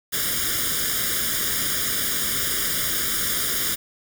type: noise with comb filter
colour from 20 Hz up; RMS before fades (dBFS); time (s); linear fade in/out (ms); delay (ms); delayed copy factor
white; -24; 0.12-3.76; 20; 0.58; +1
effects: none